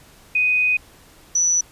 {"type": "tone pair in turn", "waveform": "sine", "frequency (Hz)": [2495, 5934], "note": ["D#7", "F#8"], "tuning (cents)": [4, 4], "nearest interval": "octave + minor third", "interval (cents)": 1500, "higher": "second", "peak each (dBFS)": -15, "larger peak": "neither", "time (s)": [[0.35, 0.77], [1.35, 1.61]], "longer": "first", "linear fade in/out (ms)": 5, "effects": ["pink hiss -49 dBFS RMS until 1.71 s", "resampled to 32000 Hz"]}